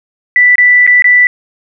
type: tone with dropouts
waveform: sine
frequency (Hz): 1975.5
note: B6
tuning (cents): 0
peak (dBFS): -3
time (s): 0.36-1.27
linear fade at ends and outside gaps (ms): 1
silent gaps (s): 0.556-0.582 / 0.866-0.875 / 1.022-1.043
effects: none